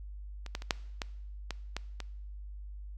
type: clicks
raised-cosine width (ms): 0.2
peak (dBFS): -26 / -17 / -26 / -9 / -16 / -18 / -17 / -22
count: 8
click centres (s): 0.463 / 0.551 / 0.621 / 0.708 / 1.018 / 1.507 / 1.766 / 2.003
effects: noise-tail reverb RT60 0.8 s tail -21 dB re dry + added 50 Hz sine -41 dBFS peak until 2.97 s